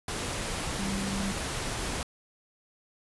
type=tone in noise; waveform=sine; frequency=195.9 Hz; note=G3; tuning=1 cent flat; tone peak=-31 dBFS; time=0.79-1.32 s; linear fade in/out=2 ms; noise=pink; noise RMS=-33 dBFS; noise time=0.08-2.03 s; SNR=-1 dB; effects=resampled to 24000 Hz